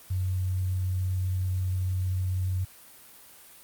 sine tone with quantisation, 92.5 Hz, F#2, in tune, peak -25 dBFS, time 0.1-2.65 s, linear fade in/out 10 ms, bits 9, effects white hiss -51 dBFS RMS until 3.63 s + Opus 32 kbps

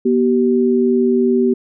sine tone pair together, 241.8 / 384.5 Hz, B3 / G4, -36 / -33 cents, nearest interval minor sixth, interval 803 cents, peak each -14 dBFS, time 0.05-1.54 s, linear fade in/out 10 ms, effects none

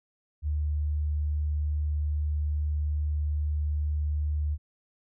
sine tone, 74.8 Hz, D2, 32 cents sharp, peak -25 dBFS, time 0.42-4.58 s, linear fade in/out 50 ms, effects none

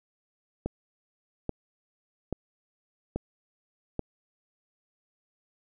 click train, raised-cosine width 2 ms, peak -16 dBFS, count 5, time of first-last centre 0.66-3.993 s, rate 1.2 Hz, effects none

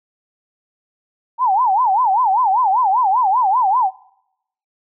sine tone with vibrato, 880 Hz, A5, in tune, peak -12 dBFS, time 1.38-3.91 s, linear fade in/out 50 ms, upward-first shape sine, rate 5.1 Hz, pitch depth 270 cents each way, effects noise-tail reverb RT60 0.8 s tail -23 dB re dry

